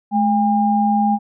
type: tone pair together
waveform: sine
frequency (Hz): 213.7 / 807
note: G#3 / G#5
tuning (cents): +50 / -50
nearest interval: octave + major seventh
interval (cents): 2300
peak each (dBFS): -16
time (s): 0.11-1.19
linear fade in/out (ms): 50
effects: none